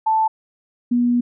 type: tone pair in turn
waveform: sine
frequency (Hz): 880 / 242.1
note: A5 / B3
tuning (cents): 0 / -34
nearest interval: octave + minor seventh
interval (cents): 2234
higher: first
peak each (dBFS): -14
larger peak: neither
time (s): 0.06-0.28 / 0.91-1.21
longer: second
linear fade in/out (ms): 10
effects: none